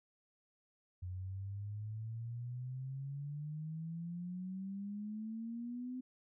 sine exponential sweep, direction up, 89.6 to 256.8 Hz, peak -40 dBFS, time 1.02-6.01 s, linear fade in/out 10 ms, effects none

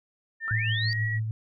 sine tone with pitch glide, 1801 to 1919.1 Hz, A6 to A#6, +40 to +50 cents, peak -29 dBFS, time 0.4-1.2 s, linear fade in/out 50 ms, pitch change +110 cents, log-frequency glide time 0.67-1.04 s
sine linear sweep, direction up, 1290 to 4733 Hz, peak -30 dBFS, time 0.48-0.93 s, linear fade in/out 0 ms
sine tone with tremolo, 110 Hz, A2, in tune, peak -24 dBFS, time 0.51-1.31 s, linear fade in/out 0 ms, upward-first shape sine, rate 6.3 Hz, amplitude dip 40%
effects none

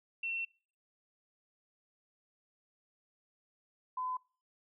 sine tone pair in turn, 2707 / 1014 Hz, E7 / B5, +45 / +45 cents, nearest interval octave + perfect fourth, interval 1700 cents, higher first, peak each -34 / -34 dBFS, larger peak neither, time 0.23-0.45 / 3.97-4.17 s, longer first, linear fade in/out 5 ms, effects noise-tail reverb RT60 0.4 s tail -24 dB re dry

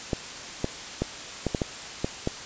clicks, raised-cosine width 2 ms, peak -11 dBFS, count 8, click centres 0.132 / 0.644 / 1.02 / 1.467 / 1.548 / 1.618 / 2.045 / 2.274 s, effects white hiss -38 dBFS RMS until 2.45 s + resampled to 16000 Hz

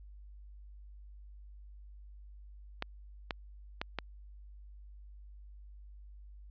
clicks, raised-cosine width 0.3 ms, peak -18 dBFS, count 4, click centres 2.824 / 3.308 / 3.815 / 3.987 s, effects added 50 Hz sine -49 dBFS peak until 6.5 s + resampled to 11025 Hz

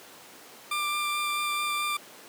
20% pulse tone with vibrato, 1187 Hz, D6, 18 cents sharp, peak -22 dBFS, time 0.71-1.97 s, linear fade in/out 5 ms, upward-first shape sine, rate 4.6 Hz, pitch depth 9 cents each way, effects pink hiss -48 dBFS RMS until 2.28 s + high-pass 300 Hz 12 dB/octave

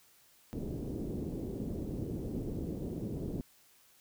white low-pass noise, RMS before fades -38 dBFS, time 0.53-3.41 s, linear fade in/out 0 ms, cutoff 370 Hz, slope 24 dB/octave, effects white hiss -64 dBFS RMS until 4 s

